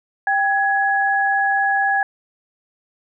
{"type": "tone pair together", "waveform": "sine", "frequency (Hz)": [790, 1674], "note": ["G5", "G#6"], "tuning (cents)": [13, 13], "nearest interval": "octave + minor second", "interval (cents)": 1300, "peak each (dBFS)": -18, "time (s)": [0.27, 2.03], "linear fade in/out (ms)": 2, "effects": []}